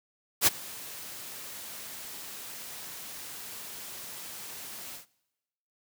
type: noise with ADSR envelope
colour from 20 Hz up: white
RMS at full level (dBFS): -19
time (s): 0.41-5.06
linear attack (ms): 58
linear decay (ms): 24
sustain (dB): -23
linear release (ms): 120
effects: noise-tail reverb RT60 1.0 s tail -23 dB re dry + high-pass 80 Hz 12 dB/octave